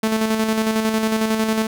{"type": "tone with tremolo", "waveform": "sawtooth", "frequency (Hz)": 220, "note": "A3", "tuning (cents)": 0, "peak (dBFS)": -12, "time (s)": [0.03, 1.67], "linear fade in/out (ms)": 5, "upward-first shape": "square", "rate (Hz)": 11, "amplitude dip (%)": 40, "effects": []}